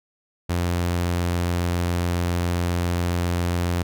sawtooth tone, 87.31 Hz, F2, in tune, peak -17 dBFS, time 0.49-3.83 s, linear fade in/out 10 ms, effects none

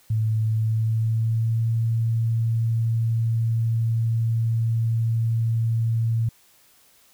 sine tone with pitch glide, 110 to 114.08 Hz, A2 to A#2, 0 to -37 cents, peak -19 dBFS, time 0.1-6.29 s, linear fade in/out 5 ms, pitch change +63 cents, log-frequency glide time 0.44-1.67 s, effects white hiss -57 dBFS RMS until 7.13 s

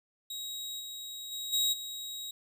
sawtooth tone with level steps, 3810 Hz, A#7, 37 cents sharp, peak -34 / -37 / -33 / -23 / -35 dBFS, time 0.3-2.31 s, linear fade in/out 5 ms, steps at 0.79 / 1.31 / 1.52 / 1.72 s, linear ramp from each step 20 ms, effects none

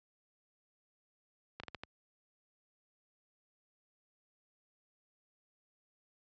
slowing click train, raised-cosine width 0.3 ms, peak -26 dBFS, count 5, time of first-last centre 1.6-1.835 s, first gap 35 ms, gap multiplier 1.36, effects high-pass 60 Hz 12 dB/octave + resampled to 16000 Hz

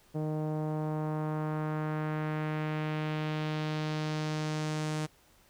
sawtooth tone with low-pass filter sweep, 154.1 Hz, D#3, 16 cents flat, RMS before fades -33 dBFS, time 0.14-5.07 s, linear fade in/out 20 ms, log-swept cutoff 590 to 8400 Hz, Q 1.3, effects pink hiss -63 dBFS RMS until 5.49 s

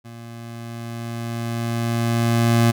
25% pulse tone with level ramp, 116.54 Hz, A#2, in tune, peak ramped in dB -33 to -9 dBFS, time 0.04-2.72 s, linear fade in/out 20 ms, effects none

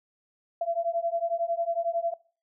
sine beating tone pair, 671 / 682 Hz, E5 / F5, +31 / -41 cents, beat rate 11 Hz, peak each -29 dBFS, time 0.61-2.14 s, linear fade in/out 5 ms, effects noise-tail reverb RT60 0.4 s tail -22 dB re dry

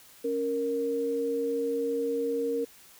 sine tone pair together, 277.2 / 466.2 Hz, C#4 / A#4, 0 / 0 cents, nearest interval major sixth, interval 900 cents, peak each -33 / -27 dBFS, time 0.24-2.65 s, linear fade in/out 10 ms, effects white hiss -54 dBFS RMS until 2.99 s

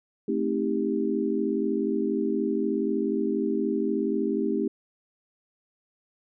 sine chord, A half-diminished seventh, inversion none, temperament just, 220 / 264 / 316.8 / 396 Hz, A3 / C4 / Eb4 / G4, 0 / +16 / +31 / +18 cents, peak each -29 / -30 / -29 / -28 dBFS, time 0.28-4.68 s, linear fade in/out 5 ms, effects none

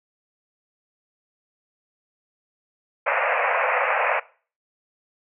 pink band-pass noise, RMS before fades -22 dBFS, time 3.06-4.2 s, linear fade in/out 10 ms, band 490 to 2600 Hz, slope 96 dB/octave, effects noise-tail reverb RT60 0.4 s tail -20 dB re dry

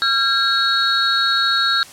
sine tone cluster, 1369 / 1614 / 3828 / 4328 Hz, F6 / G#6 / A#7 / C#8, -35 / -50 / +45 / -42 cents, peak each -20 dBFS, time 0.02-1.83 s, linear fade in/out 0 ms, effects white hiss -40 dBFS RMS until 1.92 s + low-pass 10000 Hz 12 dB/octave

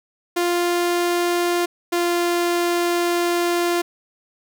sawtooth tone pair in turn, 349.2 / 347.2 Hz, F4 / F4, 0 / -10 cents, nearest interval unison, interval 10 cents, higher first, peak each -14 dBFS, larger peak neither, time 0.36-1.66 / 1.92-3.82 s, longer second, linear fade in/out 10 ms, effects none

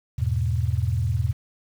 sine chord, E major, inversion none, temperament equal, 82.41 / 103.83 / 123.47 Hz, E2 / G#2 / B2, 0 / 0 / 0 cents, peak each -25 dBFS, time 0.18-1.33 s, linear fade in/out 10 ms, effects 8-bit

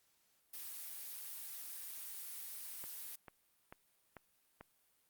blue noise, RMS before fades -47 dBFS, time 0.53-3.16 s, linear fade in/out 10 ms
click train, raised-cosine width 0.5 ms, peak -35 dBFS, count 5, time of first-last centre 2.84-4.61 s, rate 2.26 Hz
effects white hiss -75 dBFS RMS until 5.09 s + Opus 48 kbps

